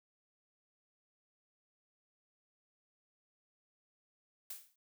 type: noise with exponential decay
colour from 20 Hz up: blue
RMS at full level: -41 dBFS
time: 4.5-4.76 s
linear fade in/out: 5 ms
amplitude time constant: 56 ms
effects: none